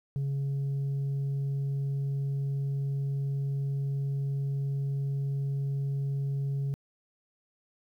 sine tone, 138.59 Hz, C#3, in tune, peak -25 dBFS, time 0.16-6.74 s, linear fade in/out 0 ms, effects tanh soft clip ceiling -27 dBFS + 11-bit

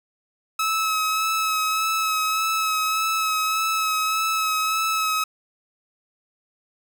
sawtooth tone with vibrato, 1291 Hz, E6, 37 cents flat, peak -17 dBFS, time 0.59-5.24 s, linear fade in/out 5 ms, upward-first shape sine, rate 1.7 Hz, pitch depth 21 cents each way, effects none

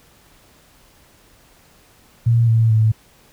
sine tone with pitch steps, 116.54 / 113.22 / 110 Hz, A#2 / A2 / A2, 0 / +50 / 0 cents, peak -11 dBFS, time 2.26-2.92 s, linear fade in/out 10 ms, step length 220 ms, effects pink hiss -52 dBFS RMS until 3.32 s

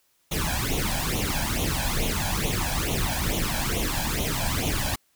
pink noise with flanger, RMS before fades -26 dBFS, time 0.31-4.96 s, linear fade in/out 10 ms, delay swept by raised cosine 0.3 to 1.26 ms, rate 2.3 Hz, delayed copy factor +0.8, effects white hiss -67 dBFS RMS until 5.15 s

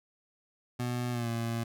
25% pulse tone with pitch glide, 122.6 to 115.72 Hz, B2 to A#2, -12 to -12 cents, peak -27 dBFS, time 0.79-1.64 s, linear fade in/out 10 ms, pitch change -100 cents, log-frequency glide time 1.11-1.29 s, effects none

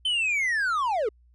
triangle linear sweep, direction down, 3100 to 390.2 Hz, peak -21 dBFS, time 0.05-1.09 s, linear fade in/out 5 ms, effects added 60 Hz sine -55 dBFS peak until 1.34 s + resampled to 24000 Hz

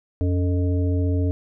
harmonic tone with a mistuned harmonic, 88.2 Hz, F2, 18 cents sharp, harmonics 1 / 3 / 5 / 7, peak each -19 / -26 / -31 / -36 dBFS, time 0.21-1.31 s, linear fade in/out 0 ms, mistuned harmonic 3, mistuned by +92 cents, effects none

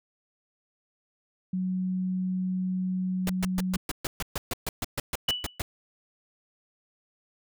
sine tone, 185 Hz, F#3, in tune, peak -26 dBFS, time 1.53-3.77 s, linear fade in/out 5 ms
pink noise bursts, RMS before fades -30 dBFS, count 16, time 3.27-5.62 s, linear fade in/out 2 ms, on 25 ms, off 130 ms
sine tone with exponential decay, 2960 Hz, F#7, in tune, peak -21 dBFS, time 5.28-5.59 s, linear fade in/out 5 ms, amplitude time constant 66 ms
effects none

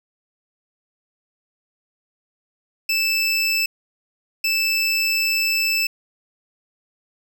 25% pulse tone bursts at uneven times, 2637 Hz, E7, in tune, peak -14 dBFS, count 2, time 2.89-3.66 / 4.44-5.87 s, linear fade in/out 5 ms, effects none

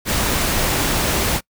pink noise, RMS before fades -19 dBFS, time 0.05-1.41 s, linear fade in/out 50 ms, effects noise-tail reverb RT60 0.1 s tail -25 dB re dry

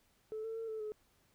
sine tone with pitch steps, 435.2 / 447.9 / 452.4 / 438.4 / 426.5 Hz, A4 / A4 / A4 / A4 / G#4, -19 / +31 / +48 / -6 / +46 cents, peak -37 dBFS, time 0.32-0.92 s, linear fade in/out 0 ms, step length 120 ms, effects tanh soft clip ceiling -35 dBFS + pink hiss -72 dBFS RMS until 1.34 s

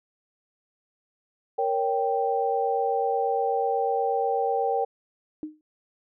sine chord, G diminished, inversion first, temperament equal, 466.2 / 554.4 / 784 Hz, Bb4 / Db5 / G5, 0 / 0 / 0 cents, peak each -26 / -30 / -25 dBFS, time 1.58-4.85 s, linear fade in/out 10 ms
sine tone with exponential decay, 307.1 Hz, D#4, 23 cents flat, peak -27 dBFS, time 5.43-5.61 s, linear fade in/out 1 ms, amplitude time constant 38 ms
effects none

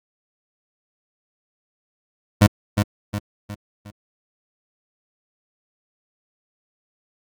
25% pulse tone with echo, 102.9 Hz, G#2, 16 cents flat, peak -5 dBFS, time 2.41-2.47 s, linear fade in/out 10 ms, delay 360 ms, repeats 4, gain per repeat -7 dB, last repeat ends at 3.91 s, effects Opus 48 kbps

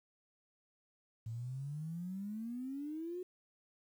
sine exponential sweep, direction up, 110 to 370 Hz, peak -39 dBFS, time 1.26-3.23 s, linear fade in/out 5 ms, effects 11-bit

